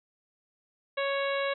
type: harmonic tone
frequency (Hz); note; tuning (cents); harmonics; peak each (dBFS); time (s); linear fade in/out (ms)
554.4; C#5; 0; 1 / 2 / 3 / 4 / 5 / 6 / 7; -29 / -35 / -36 / -37 / -40 / -44 / -41; 0.97-1.54; 10
effects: none